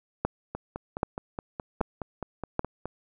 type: two click trains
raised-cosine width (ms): 1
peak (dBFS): -19 / -10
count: 12 / 4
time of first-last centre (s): 0.55-2.856 / 0.25-2.594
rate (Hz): 4.77 / 1.28
effects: none

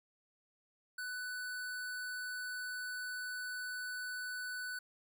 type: tone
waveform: square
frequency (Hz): 1493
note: F#6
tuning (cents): +15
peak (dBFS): -40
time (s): 0.98-4.79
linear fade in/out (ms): 5
effects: none

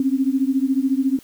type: beating tone pair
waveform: sine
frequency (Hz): 261.6 / 275.6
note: C4 / C#4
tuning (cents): 0 / -10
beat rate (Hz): 14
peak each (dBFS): -19 / -20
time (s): 0-1.19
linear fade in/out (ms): 2
effects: white hiss -50 dBFS RMS until 1.23 s

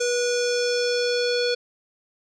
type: tone with low-pass filter sweep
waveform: square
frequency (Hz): 486.2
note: B4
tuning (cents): -27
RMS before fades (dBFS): -23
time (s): 0-1.55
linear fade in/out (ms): 10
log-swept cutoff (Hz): 6600 to 4400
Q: 4.2
effects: none

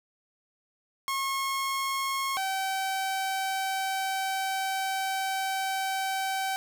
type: tone pair in turn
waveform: sawtooth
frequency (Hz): 1085 / 769.4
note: C#6 / G5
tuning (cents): -37 / -33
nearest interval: tritone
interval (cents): 596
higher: first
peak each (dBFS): -24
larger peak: neither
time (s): 1.08-2.37 / 2.37-6.56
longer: second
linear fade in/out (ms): 0
effects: none

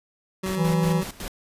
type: tone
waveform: 25% pulse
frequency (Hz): 188.7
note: F#3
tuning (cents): +34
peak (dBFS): -22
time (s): 0.43-1.04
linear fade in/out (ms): 10
type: noise with tremolo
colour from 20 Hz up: pink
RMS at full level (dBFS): -34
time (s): 0.46-1.28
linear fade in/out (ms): 0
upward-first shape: square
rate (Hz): 5.4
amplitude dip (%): 80
type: harmonic tone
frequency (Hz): 165.2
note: E3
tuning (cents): +4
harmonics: 1 / 3 / 5 / 6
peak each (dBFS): -20 / -30 / -34 / -36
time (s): 0.56-1.03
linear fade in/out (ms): 50
effects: resampled to 32000 Hz

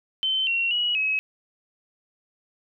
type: tone with pitch steps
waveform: sine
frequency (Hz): 3079 / 2736 / 2916 / 2560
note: G7 / F7 / F#7 / D#7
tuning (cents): -32 / -36 / -26 / +49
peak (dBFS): -21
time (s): 0.23-1.19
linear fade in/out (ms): 0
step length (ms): 240
effects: none

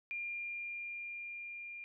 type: tone with level ramp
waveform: sine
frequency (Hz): 2400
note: D7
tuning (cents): +37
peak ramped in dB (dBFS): -37 to -44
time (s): 0.11-1.84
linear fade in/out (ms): 0
effects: none

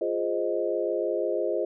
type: chord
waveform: sine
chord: F minor seventh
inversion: none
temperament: equal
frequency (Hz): 349.2 / 415.3 / 523.3 / 622.3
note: F4 / Ab4 / C5 / Eb5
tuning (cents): 0 / 0 / 0 / 0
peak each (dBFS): -30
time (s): 0.01-1.65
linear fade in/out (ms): 5
effects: none

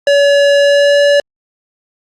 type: tone with pitch glide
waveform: square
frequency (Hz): 568 to 573.6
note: C#5 to D5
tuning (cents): +42 to -41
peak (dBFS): -7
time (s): 0.07-1.2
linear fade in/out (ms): 2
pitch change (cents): +17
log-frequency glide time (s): 0.58-1.01
effects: low-pass 5000 Hz 12 dB/octave + Opus 48 kbps

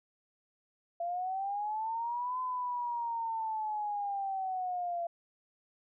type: linear two-way sweep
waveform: sine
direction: up then down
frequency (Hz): 679 to 1020 to 679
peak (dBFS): -32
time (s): 1-5.07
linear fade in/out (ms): 5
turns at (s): 2.4
effects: none

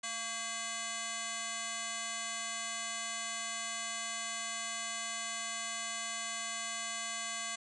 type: tone with frequency modulation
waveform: sine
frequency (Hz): 2519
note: D#7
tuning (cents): +21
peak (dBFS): -36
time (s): 0.03-7.56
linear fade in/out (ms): 10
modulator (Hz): 913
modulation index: 6.1
effects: none

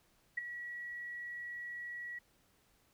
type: tone with ADSR envelope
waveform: sine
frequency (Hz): 1927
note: B6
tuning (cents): -43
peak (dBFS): -30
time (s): 0.37-2.19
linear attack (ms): 10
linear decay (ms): 13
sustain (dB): -11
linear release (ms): 8
effects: pink hiss -71 dBFS RMS until 2.93 s

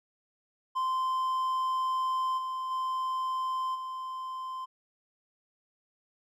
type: tone with level steps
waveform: triangle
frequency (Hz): 1038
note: C6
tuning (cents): -14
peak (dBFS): -25 / -30 / -27 / -33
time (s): 0.75-4.66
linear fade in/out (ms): 20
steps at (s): 2.37 / 2.7 / 3.74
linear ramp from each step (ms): 20
effects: none

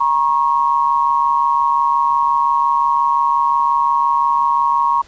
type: tone pair together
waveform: sine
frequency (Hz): 949 / 1094.7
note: A#5 / C#6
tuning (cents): +31 / -22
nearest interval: major second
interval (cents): 247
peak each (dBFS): -15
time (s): 0-5.02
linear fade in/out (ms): 10
effects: pink hiss -46 dBFS RMS until 5.07 s + resampled to 16000 Hz

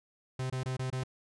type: tone bursts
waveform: 45% pulse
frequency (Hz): 129.4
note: C3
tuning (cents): -19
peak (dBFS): -32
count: 5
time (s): 0.39-1.036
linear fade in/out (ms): 5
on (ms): 110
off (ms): 24
effects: resampled to 22050 Hz

